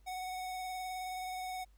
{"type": "tone with vibrato", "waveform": "square", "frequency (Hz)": 741, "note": "F#5", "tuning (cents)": 2, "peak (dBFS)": -39, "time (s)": [0.06, 1.65], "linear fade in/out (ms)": 20, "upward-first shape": "triangle", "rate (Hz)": 19, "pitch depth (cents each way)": 21, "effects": ["added 50 Hz sine -60 dBFS peak until 1.77 s", "pink hiss -75 dBFS RMS until 1.77 s"]}